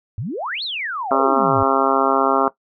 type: exponential two-way sweep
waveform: sine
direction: up then down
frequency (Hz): 92.5 to 4435 to 92.5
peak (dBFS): -23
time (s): 0.18-1.63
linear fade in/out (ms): 0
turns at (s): 0.63
type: harmonic tone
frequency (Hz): 135.2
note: C#3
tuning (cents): -43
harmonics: 2 / 3 / 4 / 5 / 6 / 7 / 8 / 9 / 10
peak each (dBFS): -23 / -23 / -23 / -23 / -23 / -23 / -23 / -23 / -23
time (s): 1.11-2.48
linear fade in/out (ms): 2
effects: noise-tail reverb RT60 0.1 s tail -17 dB re dry